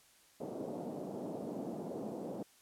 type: band-pass noise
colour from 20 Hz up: pink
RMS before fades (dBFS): -42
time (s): 0.4-2.43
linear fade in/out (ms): 5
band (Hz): 180 to 670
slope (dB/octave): 24
effects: white hiss -65 dBFS RMS until 2.61 s + low-pass 12000 Hz 12 dB/octave